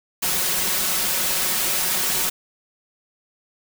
white noise with comb filter, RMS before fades -22 dBFS, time 0.22-2.3 s, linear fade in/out 10 ms, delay 5.4 ms, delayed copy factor +0.9, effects none

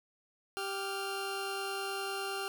20% pulse tone pair together, 392 / 1396.9 Hz, G4 / F6, 0 / 0 cents, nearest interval octave + minor seventh, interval 2200 cents, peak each -32 / -34 dBFS, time 0.57-2.48 s, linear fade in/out 0 ms, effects none

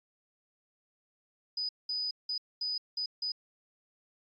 sine tone bursts at uneven times, 4978 Hz, D#8, in tune, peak -31 dBFS, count 6, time 1.57-1.69 / 1.89-2.11 / 2.29-2.38 / 2.61-2.78 / 2.97-3.06 / 3.22-3.32 s, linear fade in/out 5 ms, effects AAC 48 kbps

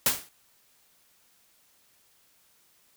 white noise with exponential decay, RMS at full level -19 dBFS, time 0.06-0.29 s, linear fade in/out 2 ms, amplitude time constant 50 ms, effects white hiss -64 dBFS RMS until 2.96 s

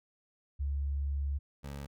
sine / 20% pulse tone pair in turn, 70.3 / 70.3 Hz, C#2 / C#2, +25 / +25 cents, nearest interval unison, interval 0 cents, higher neither, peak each -30 / -35 dBFS, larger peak first, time 0.59-1.39 / 1.63-1.87 s, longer first, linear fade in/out 20 ms, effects none

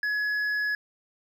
sine tone with hard clipping, 1690 Hz, G#6, 30 cents sharp, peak -26 dBFS, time 0.03-0.75 s, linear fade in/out 2 ms, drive 4 dB, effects none

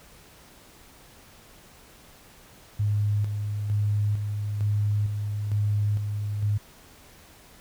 sine tone with tremolo, 103.83 Hz, G#2, in tune, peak -21 dBFS, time 2.79-6.58 s, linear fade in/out 10 ms, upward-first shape square, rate 1.1 Hz, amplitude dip 45%, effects pink hiss -52 dBFS RMS until 7.6 s

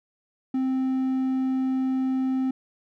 triangle tone, 261.6 Hz, C4, in tune, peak -20 dBFS, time 0.54-2.51 s, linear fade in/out 5 ms, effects none

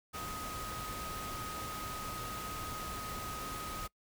sine tone in noise, 1255 Hz, D#6, 15 cents sharp, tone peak -42 dBFS, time 0.13-3.88 s, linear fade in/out 20 ms, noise pink, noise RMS -43 dBFS, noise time 0.13-3.88 s, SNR -2 dB, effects noise-tail reverb RT60 0.1 s tail -23 dB re dry

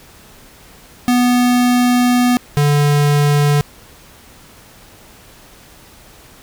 square tone pair in turn, 246 / 145.68 Hz, B3 / D3, -7 / -14 cents, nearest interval major sixth, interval 907 cents, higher first, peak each -11 dBFS, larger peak neither, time 1.08-2.37 / 2.57-3.61 s, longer first, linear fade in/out 0 ms, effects pink hiss -43 dBFS RMS until 6.42 s

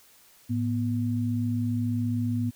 sine tone pair together, 108.4 / 243.3 Hz, A2 / B3, -25 / -26 cents, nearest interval octave + major second, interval 1399 cents, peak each -27 / -27 dBFS, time 0.49-2.51 s, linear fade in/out 20 ms, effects white hiss -57 dBFS RMS until 2.55 s

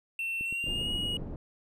triangle tone with pitch glide, 2700 to 2894 Hz, E7 to F#7, +41 to -39 cents, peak -29 dBFS, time 0.19-1.17 s, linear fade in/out 2 ms, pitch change +120 cents, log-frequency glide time 0.44-0.91 s
click train, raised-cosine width 3 ms, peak -31 dBFS, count 8, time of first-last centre 0.41-1.22 s, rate 8.64 Hz
pink low-pass noise, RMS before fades -37 dBFS, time 0.66-1.36 s, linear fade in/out 2 ms, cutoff 370 Hz, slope 12 dB/octave
effects none

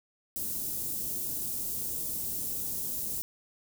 white band-stop noise, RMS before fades -34 dBFS, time 0.36-3.22 s, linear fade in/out 0 ms, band 330 to 9200 Hz, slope 12 dB/octave, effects none

